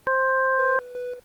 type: harmonic tone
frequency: 526 Hz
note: C5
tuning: 9 cents sharp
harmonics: 1 / 2 / 3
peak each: -23 / -23 / -23 dBFS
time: 0.07-0.79 s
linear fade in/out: 0 ms
type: tone with tremolo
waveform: triangle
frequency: 493.9 Hz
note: B4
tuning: in tune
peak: -26 dBFS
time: 0.58-1.2 s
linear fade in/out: 10 ms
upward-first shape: square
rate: 2.7 Hz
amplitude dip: 65%
effects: pink hiss -57 dBFS RMS until 1.24 s + Opus 24 kbps